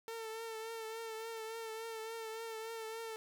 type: tone with vibrato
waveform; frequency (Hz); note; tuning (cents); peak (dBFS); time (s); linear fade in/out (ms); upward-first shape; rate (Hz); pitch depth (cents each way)
sawtooth; 448.6; A4; +34; -38; 0.08-3.16; 0; triangle; 3.5; 42
effects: none